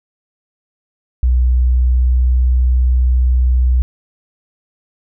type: tone with pitch glide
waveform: sine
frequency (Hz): 62 to 62.54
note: B1 to B1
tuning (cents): +7 to +22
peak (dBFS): -9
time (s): 1.23-3.82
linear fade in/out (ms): 0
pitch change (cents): +15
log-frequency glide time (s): 1.42-2.46
effects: none